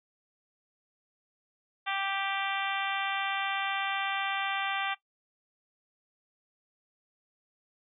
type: harmonic tone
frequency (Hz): 392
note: G4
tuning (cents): 0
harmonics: 2 / 3 / 4 / 5 / 6 / 7 / 8 / 9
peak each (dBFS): -34 / -36 / -37 / -38 / -39 / -39 / -40 / -41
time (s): 1.86-4.95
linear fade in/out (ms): 20
effects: noise-tail reverb RT60 0.1 s tail -17 dB re dry